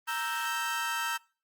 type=chord; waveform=30% pulse; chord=E diminished; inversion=second; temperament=equal; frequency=932.3 / 1318.5 / 1568 Hz; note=Bb5 / E6 / G6; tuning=0 / 0 / 0 cents; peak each=-32 dBFS; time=0.07-1.18 s; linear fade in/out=20 ms; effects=noise-tail reverb RT60 0.4 s tail -25 dB re dry + Opus 32 kbps